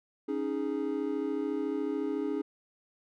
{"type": "chord", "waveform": "triangle", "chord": "C# suspended second", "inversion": "none", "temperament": "equal", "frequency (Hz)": [277.2, 311.1, 415.3], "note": ["C#4", "D#4", "G#4"], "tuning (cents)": [0, 0, 0], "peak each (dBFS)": -32, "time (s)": [0.28, 2.42], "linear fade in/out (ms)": 10, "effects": []}